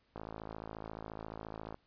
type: click train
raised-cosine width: 1 ms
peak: -29 dBFS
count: 87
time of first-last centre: 0.16-1.744 s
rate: 54.3 Hz
effects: pink hiss -73 dBFS RMS until 1.86 s + resampled to 11025 Hz